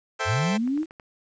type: chord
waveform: 15% pulse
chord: A minor seventh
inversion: none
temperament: equal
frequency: 440 / 523.3 / 659.3 / 784 Hz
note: A4 / C5 / E5 / G5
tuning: 0 / 0 / 0 / 0 cents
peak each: -25 dBFS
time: 0.19-0.58 s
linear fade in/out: 20 ms
type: linear sweep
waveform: sine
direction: up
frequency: 83.5 to 329.6 Hz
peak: -22 dBFS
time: 0.25-0.86 s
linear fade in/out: 50 ms
type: clicks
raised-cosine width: 0.5 ms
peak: -29 dBFS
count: 7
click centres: 0.353 / 0.397 / 0.676 / 0.776 / 0.831 / 0.909 / 0.998 s
effects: resampled to 16000 Hz + 9-bit